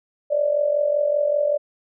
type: tone with amplitude modulation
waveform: sine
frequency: 586 Hz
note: D5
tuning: 4 cents flat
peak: -14 dBFS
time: 0.3-1.58 s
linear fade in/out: 20 ms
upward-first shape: sine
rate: 45.2 Hz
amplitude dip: 70%
effects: none